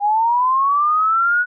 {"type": "linear sweep", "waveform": "sine", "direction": "up", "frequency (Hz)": [805, 1476], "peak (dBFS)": -13, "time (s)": [0, 1.46], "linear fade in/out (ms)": 50, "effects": []}